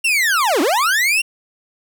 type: linear two-way sweep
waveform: 40% pulse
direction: down then up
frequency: 2810 to 260.7 to 2810 Hz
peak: -13 dBFS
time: 0.04-1.22 s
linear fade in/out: 10 ms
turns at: 0.61 s
effects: none